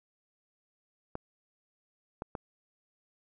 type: clicks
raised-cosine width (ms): 1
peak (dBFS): -22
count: 3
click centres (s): 1.154 / 2.221 / 2.352
effects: none